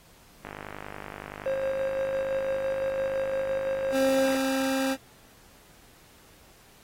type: click train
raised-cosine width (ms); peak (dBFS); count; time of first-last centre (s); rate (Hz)
0.5; -23; 199; 0.45-4.363; 50.6
type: tone with tremolo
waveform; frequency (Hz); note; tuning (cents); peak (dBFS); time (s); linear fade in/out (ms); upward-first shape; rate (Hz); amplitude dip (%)
triangle; 535; C5; +38; -23; 1.46-4.35; 2; square; 5.9; 25
type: tone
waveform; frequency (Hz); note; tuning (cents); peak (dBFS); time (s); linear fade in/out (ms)
25% pulse; 266.9; C4; +35; -21; 3.91-4.97; 50
effects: pink hiss -56 dBFS RMS until 6.83 s + AAC 48 kbps